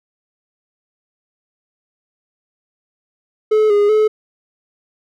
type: tone with pitch steps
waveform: triangle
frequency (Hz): 430.6 / 411.1 / 430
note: A4 / G#4 / A4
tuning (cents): -37 / -18 / -40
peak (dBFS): -8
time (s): 3.51-4.08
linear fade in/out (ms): 10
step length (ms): 190
effects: none